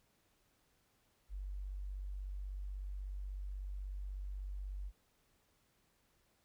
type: tone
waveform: sine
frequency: 48.16 Hz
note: G1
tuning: 30 cents flat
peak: -40 dBFS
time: 1.29-4.92 s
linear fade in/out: 50 ms
effects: pink hiss -75 dBFS RMS until 6.44 s